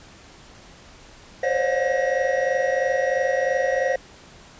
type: tone cluster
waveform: triangle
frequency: 520 / 543 / 594 / 716 / 1902 Hz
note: C5 / C#5 / D5 / F5 / A#6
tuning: -11 / -36 / +20 / +43 / +34 cents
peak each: -22 / -22 / -27 / -26 / -26 dBFS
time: 1.43-3.96 s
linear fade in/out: 5 ms
effects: pink hiss -47 dBFS RMS until 4.59 s + resampled to 16000 Hz